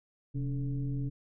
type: tone with frequency modulation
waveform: sine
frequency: 132 Hz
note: C3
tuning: 16 cents sharp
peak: -30 dBFS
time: 0.34-1.1 s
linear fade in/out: 20 ms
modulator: 153 Hz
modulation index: 0.79
effects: none